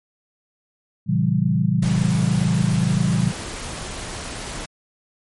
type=chord; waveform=sine; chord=A# diminished seventh; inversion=none; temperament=equal with one note detuned; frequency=116.54 / 138.59 / 168.86 / 196 Hz; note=A#2 / C#3 / E3 / G3; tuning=0 / 0 / +42 / 0 cents; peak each=-23 / -22 / -20 / -22 dBFS; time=1.06-3.33 s; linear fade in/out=50 ms
type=noise; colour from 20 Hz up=pink; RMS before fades=-31 dBFS; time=1.82-4.66 s; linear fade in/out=10 ms
effects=MP3 48 kbps